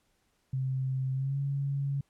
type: tone with pitch glide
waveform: sine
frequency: 131.6 to 139.43 Hz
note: C3 to C#3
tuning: +10 to +10 cents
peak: -28 dBFS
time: 0.53-2.01 s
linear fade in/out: 5 ms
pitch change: +100 cents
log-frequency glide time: 1.13-1.38 s
effects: pink hiss -73 dBFS RMS until 2.09 s + low-pass 12000 Hz 12 dB/octave